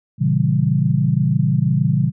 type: chord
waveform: sine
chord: A# diminished seventh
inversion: none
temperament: equal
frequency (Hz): 116.54 / 138.59 / 164.81 / 196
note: A#2 / C#3 / E3 / G3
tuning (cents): 0 / 0 / 0 / 0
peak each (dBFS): -21 / -17 / -19 / -22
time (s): 0.18-2.12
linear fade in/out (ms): 50
effects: none